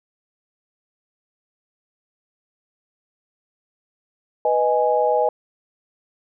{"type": "chord", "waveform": "sine", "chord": "G# minor", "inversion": "first", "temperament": "equal", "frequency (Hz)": [493.9, 622.3, 830.6], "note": ["B4", "D#5", "G#5"], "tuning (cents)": [0, 0, 0], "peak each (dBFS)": -20, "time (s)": [4.45, 5.29], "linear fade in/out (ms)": 2, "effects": []}